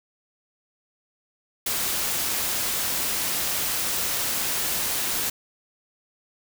white noise, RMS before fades -26 dBFS, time 1.66-5.3 s, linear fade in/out 5 ms, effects none

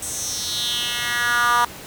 10% pulse tone with high-pass filter sweep, 240 Hz, B3, 49 cents flat, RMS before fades -22 dBFS, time 0.02-1.65 s, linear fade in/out 5 ms, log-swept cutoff 8000 to 1000 Hz, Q 3.4, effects pink hiss -37 dBFS RMS until 1.86 s + high-pass 60 Hz 12 dB/octave

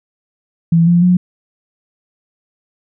sine tone with pitch steps, 166.8 / 173.18 / 179.81 Hz, E3 / F3 / F#3, +21 / -14 / -49 cents, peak -7 dBFS, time 0.72-1.17 s, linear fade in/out 5 ms, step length 150 ms, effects none

